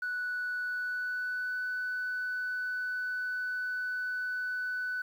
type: tone with pitch glide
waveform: sine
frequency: 1480 to 1495.5 Hz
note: F#6 to F#6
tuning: 0 to +18 cents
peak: -30 dBFS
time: 0.02-5.02 s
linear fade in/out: 5 ms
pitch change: +18 cents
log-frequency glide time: 0.65-1.59 s
effects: tanh soft clip ceiling -28 dBFS + 10-bit